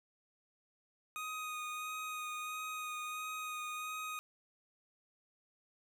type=tone with vibrato; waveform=25% pulse; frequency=1244.5 Hz; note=D#6; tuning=in tune; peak=-36 dBFS; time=1.16-4.19 s; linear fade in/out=0 ms; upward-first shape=sine; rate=1.5 Hz; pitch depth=15 cents each way; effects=none